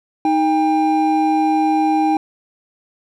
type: tone pair together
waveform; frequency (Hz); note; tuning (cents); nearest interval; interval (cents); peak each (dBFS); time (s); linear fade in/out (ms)
triangle; 312.6 / 800; D#4 / G5; +8 / +35; octave + major third; 1627; -14; 0.25-2.17; 2
effects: none